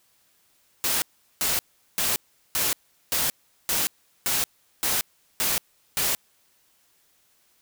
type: noise bursts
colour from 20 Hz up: white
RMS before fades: -24 dBFS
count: 10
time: 0.84-6.15 s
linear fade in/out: 0 ms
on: 180 ms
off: 390 ms
effects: white hiss -64 dBFS RMS until 7.61 s